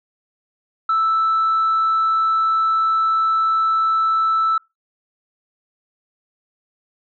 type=tone; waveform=sine; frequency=1318.5 Hz; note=E6; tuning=in tune; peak=-13 dBFS; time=0.89-4.58 s; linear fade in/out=5 ms; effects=noise-tail reverb RT60 0.2 s tail -25 dB re dry + tanh soft clip ceiling -12 dBFS

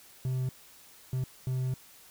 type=tone bursts at uneven times; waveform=triangle; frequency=128.9 Hz; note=C3; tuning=26 cents flat; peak=-26 dBFS; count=3; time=0.25-0.49 / 1.13-1.24 / 1.47-1.74 s; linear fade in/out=2 ms; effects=white hiss -55 dBFS RMS until 2.1 s

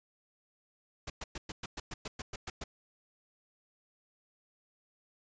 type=noise bursts; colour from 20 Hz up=pink; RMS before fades=-40 dBFS; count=12; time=1.07-2.64 s; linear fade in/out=5 ms; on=30 ms; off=110 ms; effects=resampled to 16000 Hz

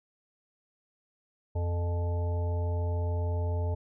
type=harmonic tone; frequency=86.9 Hz; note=F2; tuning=8 cents flat; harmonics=1 / 3 / 5 / 7 / 9 / 10; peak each=-27 / -46 / -40 / -41 / -53 / -44 dBFS; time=1.55-3.75 s; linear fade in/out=10 ms; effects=none

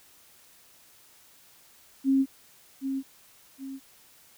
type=tone with echo; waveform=sine; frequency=269.4 Hz; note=C#4; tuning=49 cents flat; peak=-19 dBFS; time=2.04-2.26 s; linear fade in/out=50 ms; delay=770 ms; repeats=2; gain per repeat=-8 dB; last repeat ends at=3.8 s; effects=white hiss -57 dBFS RMS until 4.37 s

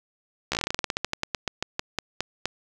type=slowing click train; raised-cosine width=0.2 ms; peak=-8 dBFS; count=24; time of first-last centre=0.52-2.456 s; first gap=14 ms; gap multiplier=1.14; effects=none

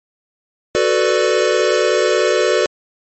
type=chord; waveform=square; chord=B minor seventh; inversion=second; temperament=equal with one note detuned; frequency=370 / 440 / 496.5 / 587.3 Hz; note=F#4 / A4 / B4 / D5; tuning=0 / 0 / +9 / 0 cents; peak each=-19 dBFS; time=0.75-2.66 s; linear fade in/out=0 ms; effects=MP3 32 kbps

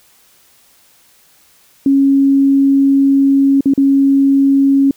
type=tone with dropouts; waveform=sine; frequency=274.9 Hz; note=C#4; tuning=14 cents flat; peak=-7 dBFS; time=1.86-4.91 s; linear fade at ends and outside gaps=2 ms; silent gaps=3.608-3.657 / 3.737-3.777 s; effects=white hiss -50 dBFS RMS until 4.96 s

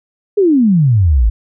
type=exponential sweep; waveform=sine; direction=down; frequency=426.8 to 49.97 Hz; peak=-7 dBFS; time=0.37-1.3 s; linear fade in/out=10 ms; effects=none

